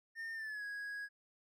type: tone with pitch glide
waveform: triangle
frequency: 1817 to 1656.6 Hz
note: A#6 to G#6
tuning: -45 to -5 cents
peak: -39 dBFS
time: 0.15-1.09 s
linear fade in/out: 50 ms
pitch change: -160 cents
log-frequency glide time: 0.34-0.64 s
effects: none